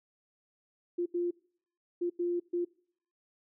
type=tone bursts at uneven times; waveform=sine; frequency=349.2 Hz; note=F4; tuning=in tune; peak=-28 dBFS; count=5; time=0.98-1.06 / 1.14-1.31 / 2.01-2.1 / 2.19-2.4 / 2.53-2.65 s; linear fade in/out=10 ms; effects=noise-tail reverb RT60 0.6 s tail -24 dB re dry